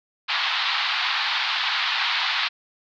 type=band-pass noise; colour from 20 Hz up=white; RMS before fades=-24 dBFS; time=0.28-2.49 s; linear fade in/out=20 ms; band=810 to 4300 Hz; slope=48 dB/octave; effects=none